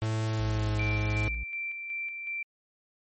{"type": "tone with pitch glide", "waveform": "45% pulse", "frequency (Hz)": [110, 106.62], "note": ["A2", "G#2"], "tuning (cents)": [0, 46], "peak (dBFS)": -27, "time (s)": [0.02, 1.28], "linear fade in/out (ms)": 0, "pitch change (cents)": -54, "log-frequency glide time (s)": [0.3, 0.8]}
{"type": "tone", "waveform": "triangle", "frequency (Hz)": 57.4, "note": "A#1", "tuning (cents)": -26, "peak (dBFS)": -30, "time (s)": [0.39, 1.44], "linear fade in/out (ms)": 10}
{"type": "tone with tremolo", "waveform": "sine", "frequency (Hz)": 2349, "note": "D7", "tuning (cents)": 0, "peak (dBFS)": -31, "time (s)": [0.79, 2.43], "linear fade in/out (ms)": 5, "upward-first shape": "square", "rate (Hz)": 2.7, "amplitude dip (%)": 40}
{"effects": ["MP3 32 kbps"]}